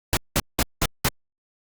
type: noise bursts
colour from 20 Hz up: pink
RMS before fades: -20 dBFS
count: 5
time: 0.13-1.085 s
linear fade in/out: 0 ms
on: 39 ms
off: 190 ms
effects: Opus 48 kbps